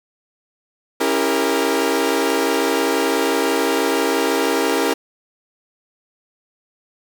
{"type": "chord", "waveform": "sawtooth", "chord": "C# diminished seventh", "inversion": "none", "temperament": "equal with one note detuned", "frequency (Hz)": [277.2, 329.6, 400.2, 466.2], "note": ["C#4", "E4", "G4", "Bb4"], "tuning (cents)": [0, 0, 36, 0], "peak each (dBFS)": [-19, -19, -18, -17], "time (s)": [1, 4.94], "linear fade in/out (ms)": 10, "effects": ["7-bit"]}